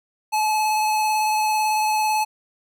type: tone with vibrato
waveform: square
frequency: 859 Hz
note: A5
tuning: 42 cents flat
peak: -19 dBFS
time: 0.32-2.25 s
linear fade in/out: 20 ms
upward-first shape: sine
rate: 18 Hz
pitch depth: 13 cents each way
effects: none